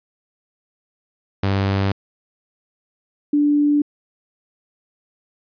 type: tone pair in turn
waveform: sawtooth / sine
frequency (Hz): 98 / 292.6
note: G2 / D4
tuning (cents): 0 / -6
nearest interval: octave + perfect fifth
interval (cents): 1894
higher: second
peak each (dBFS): -13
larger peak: neither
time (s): 1.43-1.92 / 3.33-3.82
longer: neither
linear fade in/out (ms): 5
effects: resampled to 11025 Hz